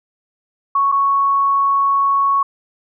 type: tone with dropouts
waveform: sine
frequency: 1108.7 Hz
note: C#6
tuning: in tune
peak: -12 dBFS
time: 0.75-2.43 s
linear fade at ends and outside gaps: 5 ms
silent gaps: 0.918-0.922 s
effects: none